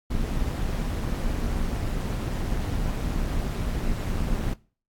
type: noise with amplitude modulation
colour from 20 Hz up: brown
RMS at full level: -24 dBFS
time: 0.1-4.54 s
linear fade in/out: 10 ms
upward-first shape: sine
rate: 199 Hz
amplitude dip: 60%
effects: noise-tail reverb RT60 0.4 s tail -22 dB re dry + AAC 64 kbps